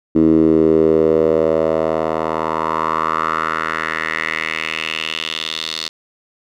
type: tone with band-pass filter sweep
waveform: 10% pulse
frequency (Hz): 79.8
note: D#2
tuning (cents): +44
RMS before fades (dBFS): -17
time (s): 0.15-5.89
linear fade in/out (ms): 10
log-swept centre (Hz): 300 to 4200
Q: 3.6
effects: none